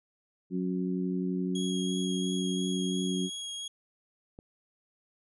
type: harmonic tone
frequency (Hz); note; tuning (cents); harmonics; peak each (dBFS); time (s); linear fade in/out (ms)
91.7; F#2; -15; 2 / 3 / 4; -30 / -34 / -36; 0.5-3.3; 50
type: tone with vibrato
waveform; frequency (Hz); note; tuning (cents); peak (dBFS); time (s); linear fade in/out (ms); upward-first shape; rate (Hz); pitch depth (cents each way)
sawtooth; 3300; G#7; -12; -33; 1.55-3.68; 5; sine; 2.9; 11
type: click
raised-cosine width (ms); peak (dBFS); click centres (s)
2; -33; 4.389
effects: resampled to 24000 Hz